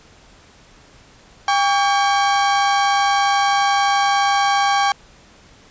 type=tone pair together; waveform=35% pulse; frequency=801 / 1132.8 Hz; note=G5 / C#6; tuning=+37 / +37 cents; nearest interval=tritone; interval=600 cents; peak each=-14 / -18 dBFS; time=1.48-4.92 s; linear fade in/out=2 ms; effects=pink hiss -48 dBFS RMS until 5.7 s + resampled to 16000 Hz